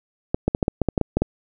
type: clicks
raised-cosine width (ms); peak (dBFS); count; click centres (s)
2; -5; 11; 0.345 / 0.48 / 0.549 / 0.628 / 0.681 / 0.817 / 0.887 / 0.978 / 1.013 / 1.17 / 1.22
effects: none